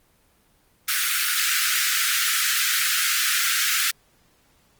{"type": "high-pass noise", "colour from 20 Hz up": "pink", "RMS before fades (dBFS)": -22, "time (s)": [0.88, 3.91], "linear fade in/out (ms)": 5, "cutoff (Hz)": 1300, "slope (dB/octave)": 96, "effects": ["pink hiss -61 dBFS RMS until 4.79 s", "Opus 24 kbps"]}